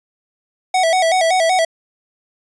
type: tone with vibrato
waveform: square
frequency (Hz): 698.5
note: F5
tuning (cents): 0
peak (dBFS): -13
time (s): 0.74-1.65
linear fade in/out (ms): 5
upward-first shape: square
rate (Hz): 5.3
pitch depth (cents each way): 110
effects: resampled to 22050 Hz